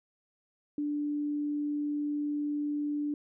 sine tone, 293.7 Hz, D4, in tune, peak -29 dBFS, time 0.78-3.14 s, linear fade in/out 2 ms, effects none

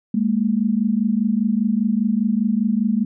sine tone pair together, 204.4 / 229.4 Hz, G#3 / A#3, -27 / -28 cents, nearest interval major second, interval 199 cents, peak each -19 dBFS, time 0.14-3.05 s, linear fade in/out 5 ms, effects none

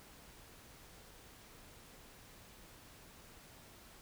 silence, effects pink hiss -58 dBFS RMS until 4.01 s

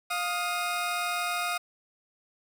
20% pulse tone pair together, 705.5 / 1244.5 Hz, F5 / D#6, +17 / 0 cents, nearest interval minor seventh, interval 983 cents, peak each -26 dBFS, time 0.1-1.58 s, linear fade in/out 10 ms, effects 9-bit

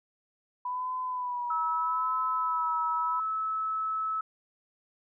sine tone with vibrato, 987.8 Hz, B5, in tune, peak -30 dBFS, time 0.65-3.2 s, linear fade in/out 5 ms, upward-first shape sine, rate 0.8 Hz, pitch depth 48 cents each way
sine tone, 1300 Hz, E6, 24 cents flat, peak -28 dBFS, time 1.5-4.21 s, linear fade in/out 5 ms
effects none

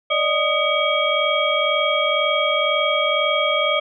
sine tone cluster, 580 / 622 / 1240 / 2270 / 3253 Hz, D5 / D#5 / D#6 / C#7 / G#7, -22 / -1 / -6 / +41 / -37 cents, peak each -23 dBFS, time 0.1-3.8 s, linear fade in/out 10 ms, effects none

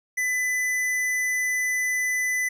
sine tone with hard clipping, 2002 Hz, B6, 23 cents sharp, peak -24 dBFS, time 0.17-2.49 s, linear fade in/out 10 ms, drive 13 dB, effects none

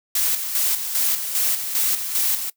blue noise with tremolo, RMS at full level -20 dBFS, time 0.15-2.5 s, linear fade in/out 5 ms, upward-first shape square, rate 2.5 Hz, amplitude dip 55%, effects noise-tail reverb RT60 0.1 s tail -20 dB re dry

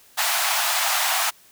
pink high-pass noise, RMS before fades -22 dBFS, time 0.17-1.31 s, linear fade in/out 20 ms, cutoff 650 Hz, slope 96 dB/octave, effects white hiss -53 dBFS RMS until 1.51 s

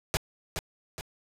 pink noise with echo, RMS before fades -26 dBFS, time 0.14-0.17 s, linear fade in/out 0 ms, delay 420 ms, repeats 2, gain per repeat -6 dB, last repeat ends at 1.01 s, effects low-pass 12000 Hz 12 dB/octave

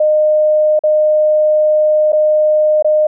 sine tone with dropouts, 612 Hz, D#5, 29 cents flat, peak -8 dBFS, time 0-3.07 s, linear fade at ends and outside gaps 5 ms, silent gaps 0.792-0.836 / 2.122-2.129 / 2.825-2.845 s, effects none

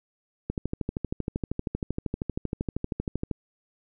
click train, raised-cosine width 3 ms, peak -15 dBFS, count 37, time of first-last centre 0.5-3.312 s, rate 12.8 Hz, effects none

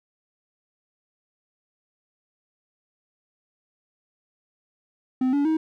triangle tone with pitch steps, 257.2 / 285.4 / 316.7 Hz, C4 / D4 / D#4, -30 / -49 / +31 cents, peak -17 dBFS, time 5.21-5.57 s, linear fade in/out 5 ms, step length 120 ms, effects none

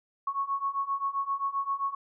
sine beating tone pair, 1100 / 1107.6 Hz, C#6 / C#6, -14 / -2 cents, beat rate 7.6 Hz, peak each -32 / -30 dBFS, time 0.27-1.95 s, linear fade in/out 5 ms, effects none

